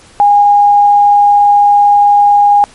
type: tone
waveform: sine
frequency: 818 Hz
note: G#5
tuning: 26 cents flat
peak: -3 dBFS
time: 0.2-2.64 s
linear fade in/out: 0 ms
effects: pink hiss -40 dBFS RMS until 2.74 s + MP3 48 kbps